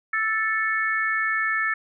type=harmonic tone; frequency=440 Hz; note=A4; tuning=in tune; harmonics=3 / 4 / 5; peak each=-27 / -23 / -29 dBFS; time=0.13-1.74 s; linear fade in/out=5 ms; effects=none